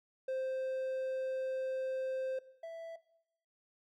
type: tone pair in turn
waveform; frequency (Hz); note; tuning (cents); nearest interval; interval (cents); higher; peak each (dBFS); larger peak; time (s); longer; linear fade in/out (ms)
triangle; 523.3 / 660.6; C5 / E5; 0 / +4; major third; 404; second; -32 / -39; first; 0.28-2.39 / 2.63-2.96; first; 5
effects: noise-tail reverb RT60 0.8 s tail -18 dB re dry